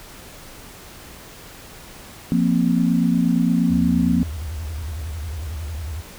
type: chord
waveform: sine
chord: F suspended fourth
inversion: none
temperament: equal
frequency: 174.61 / 233.1 / 261.6 Hz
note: F3 / Bb3 / C4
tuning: 0 / 0 / 0 cents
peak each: -19 / -19 / -21 dBFS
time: 2.32-4.23 s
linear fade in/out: 0 ms
type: tone with vibrato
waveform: sine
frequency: 77.78 Hz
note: D#2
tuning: in tune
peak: -26 dBFS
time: 3.69-6.02 s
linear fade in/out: 20 ms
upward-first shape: square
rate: 11 Hz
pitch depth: 150 cents each way
effects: pink hiss -41 dBFS RMS until 6.18 s